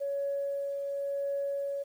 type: tone with tremolo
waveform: sine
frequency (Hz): 560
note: C#5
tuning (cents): +18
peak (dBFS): -28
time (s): 0-1.84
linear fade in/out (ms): 20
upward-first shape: triangle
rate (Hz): 0.93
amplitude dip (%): 35
effects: tanh soft clip ceiling -24 dBFS + 10-bit